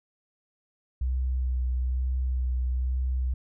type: tone with vibrato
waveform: sine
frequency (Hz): 63.3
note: B1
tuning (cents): +43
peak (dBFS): -24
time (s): 1.01-3.34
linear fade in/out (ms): 5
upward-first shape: sine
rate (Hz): 1.1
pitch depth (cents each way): 20
effects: none